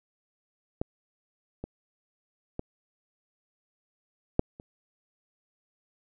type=clicks; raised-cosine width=2 ms; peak=-15 / -22 / -19 / -7 / -30 dBFS; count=5; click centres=0.815 / 1.64 / 2.594 / 4.394 / 4.599 s; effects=none